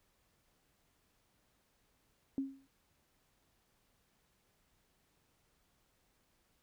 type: tone with exponential decay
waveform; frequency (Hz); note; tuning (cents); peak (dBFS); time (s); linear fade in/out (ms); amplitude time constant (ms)
sine; 270.9; C#4; -40; -30; 2.38-2.67; 1; 62
effects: pink hiss -75 dBFS RMS until 6.62 s